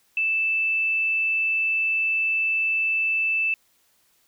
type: tone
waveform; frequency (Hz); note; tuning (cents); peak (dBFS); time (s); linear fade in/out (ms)
sine; 2640; E7; +2; -20; 0.17-3.54; 2
effects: white hiss -64 dBFS RMS until 4.27 s